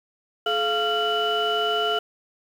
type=tone cluster; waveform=sine; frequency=428.1 / 694 / 1380 / 2965 Hz; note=A4 / F5 / F6 / F#7; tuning=-47 / -11 / -21 / +3 cents; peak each=-25 dBFS; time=0.46-1.99 s; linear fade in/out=5 ms; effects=tanh soft clip ceiling -15 dBFS + 8-bit